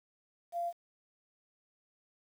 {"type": "tone with quantisation", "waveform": "sine", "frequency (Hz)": 690, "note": "F5", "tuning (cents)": -21, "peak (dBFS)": -32, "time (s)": [0.52, 0.73], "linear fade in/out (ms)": 50, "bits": 10, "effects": []}